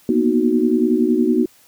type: chord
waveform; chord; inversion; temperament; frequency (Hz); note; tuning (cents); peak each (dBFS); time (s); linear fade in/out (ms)
sine; B major seventh; third; equal with one note detuned; 236.2 / 246.9 / 311.1 / 370; A#3 / B3 / D#4 / F#4; +23 / 0 / 0 / 0; -19; 0.09-1.46; 2
effects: white hiss -52 dBFS RMS until 1.67 s